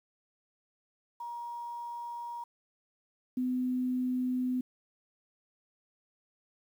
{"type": "tone pair in turn", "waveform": "sine", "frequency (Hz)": [948, 252.7], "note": ["A#5", "B3"], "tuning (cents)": [29, 40], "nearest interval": "octave + major seventh", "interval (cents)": 2289, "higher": "first", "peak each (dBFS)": [-37, -28], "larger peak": "second", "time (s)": [[1.2, 2.44], [3.37, 4.61]], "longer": "neither", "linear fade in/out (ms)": 5, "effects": ["10-bit"]}